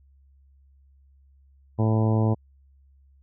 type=harmonic tone; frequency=110 Hz; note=A2; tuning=in tune; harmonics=1 / 2 / 3 / 4 / 5 / 6 / 7 / 8 / 9; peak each=-20 / -26 / -30 / -32 / -34 / -36 / -37 / -38 / -39 dBFS; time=1.78-2.35 s; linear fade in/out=20 ms; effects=added 68 Hz sine -54 dBFS peak until 3.22 s